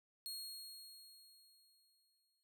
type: tone with exponential decay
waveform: sawtooth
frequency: 4285 Hz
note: C8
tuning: 40 cents sharp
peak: -40 dBFS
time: 0.26-2.43 s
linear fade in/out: 0 ms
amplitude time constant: 470 ms
effects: none